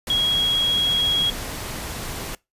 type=tone in noise; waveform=sine; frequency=3305 Hz; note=G#7; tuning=9 cents flat; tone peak=-17 dBFS; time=0.1-1.3 s; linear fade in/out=2 ms; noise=pink; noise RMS=-31 dBFS; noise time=0.07-2.35 s; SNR=+11 dB; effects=noise-tail reverb RT60 0.2 s tail -22 dB re dry + resampled to 32000 Hz